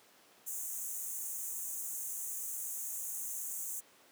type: high-pass noise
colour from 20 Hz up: pink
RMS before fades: -40 dBFS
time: 0.46-3.81 s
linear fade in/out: 20 ms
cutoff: 6300 Hz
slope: 96 dB/octave
effects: pink hiss -62 dBFS RMS until 4.11 s + high-pass 300 Hz 12 dB/octave